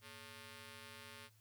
5% pulse ring-modulated tone, 329.6 Hz, E4, in tune, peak -38 dBFS, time 0.01-1.3 s, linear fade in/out 50 ms, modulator 755 Hz, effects added 109 Hz sine -67 dBFS peak until 1.4 s + white hiss -73 dBFS RMS until 1.4 s

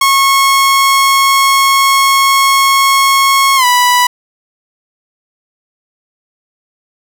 sawtooth tone with pitch glide, 1093 to 985.1 Hz, C#6 to B5, -25 to -5 cents, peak -3 dBFS, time 0.01-4.07 s, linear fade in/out 5 ms, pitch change -180 cents, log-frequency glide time 3.56-3.65 s, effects none

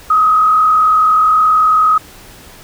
sine tone with frequency modulation, 1263 Hz, D#6, 26 cents sharp, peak -7 dBFS, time 0.1-1.98 s, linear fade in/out 5 ms, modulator 41.3 Hz, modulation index 0.59, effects pink hiss -38 dBFS RMS until 2.63 s

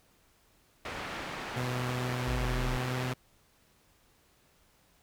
white low-pass noise, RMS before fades -39 dBFS, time 0.85-3.13 s, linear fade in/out 2 ms, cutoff 2000 Hz, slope 12 dB/octave
sawtooth tone with pitch glide, 124.8 to 126.83 Hz, B2 to B2, +19 to +46 cents, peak -28 dBFS, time 1.56-3.14 s, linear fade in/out 10 ms, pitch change +27 cents, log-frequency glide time 2.43-2.91 s
sine exponential sweep, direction down, 58.8 to 32.98 Hz, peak -31 dBFS, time 2.27-2.78 s, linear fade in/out 10 ms
effects pink hiss -66 dBFS RMS until 5.02 s

